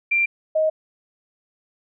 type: tone pair in turn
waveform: sine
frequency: 2369 / 627.5 Hz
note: D7 / D#5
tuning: +14 / +15 cents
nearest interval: octave + major seventh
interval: 2299 cents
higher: first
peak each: -16 dBFS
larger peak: neither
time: 0.11-0.26 / 0.55-0.7 s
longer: neither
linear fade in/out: 10 ms
effects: none